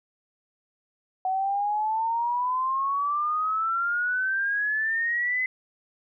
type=exponential sweep; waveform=sine; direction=up; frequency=746 to 2044 Hz; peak=-23 dBFS; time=1.25-5.46 s; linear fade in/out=2 ms; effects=none